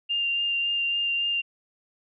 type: tone with vibrato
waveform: sine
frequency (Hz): 2794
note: F7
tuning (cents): 0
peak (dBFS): -23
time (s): 0.09-1.42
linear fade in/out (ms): 20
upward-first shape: sine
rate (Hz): 3.6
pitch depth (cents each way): 11
effects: none